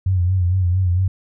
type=tone with vibrato; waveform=sine; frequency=91.1 Hz; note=F#2; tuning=26 cents flat; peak=-14 dBFS; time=0.06-1.08 s; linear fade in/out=5 ms; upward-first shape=sine; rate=4.4 Hz; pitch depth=71 cents each way; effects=none